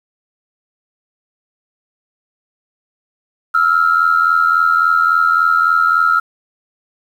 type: tone pair together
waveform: sine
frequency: 1313.3 / 1396.9 Hz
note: E6 / F6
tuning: -7 / 0 cents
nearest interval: minor second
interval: 107 cents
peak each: -12 dBFS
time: 3.54-6.2 s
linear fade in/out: 10 ms
effects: tanh soft clip ceiling -3 dBFS + 7-bit

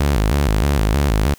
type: tone with vibrato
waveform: sawtooth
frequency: 61.1 Hz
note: B1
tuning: 18 cents flat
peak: -10 dBFS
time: 0-1.34 s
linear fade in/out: 5 ms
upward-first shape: square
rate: 3.2 Hz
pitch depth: 270 cents each way
effects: white hiss -48 dBFS RMS until 1.38 s

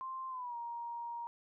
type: tone with pitch glide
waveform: sine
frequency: 1050 to 940.9 Hz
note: C6 to A#5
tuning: +6 to +16 cents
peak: -39 dBFS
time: 0.01-1.27 s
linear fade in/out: 0 ms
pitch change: -190 cents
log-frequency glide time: 0.29-0.56 s
effects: none

